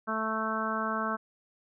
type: harmonic tone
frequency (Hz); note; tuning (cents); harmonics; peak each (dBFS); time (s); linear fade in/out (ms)
220; A3; 0; 1 / 2 / 3 / 4 / 5 / 6 / 7; -35 / -40 / -37 / -40 / -34 / -34 / -37; 0.07-1.17; 20
effects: none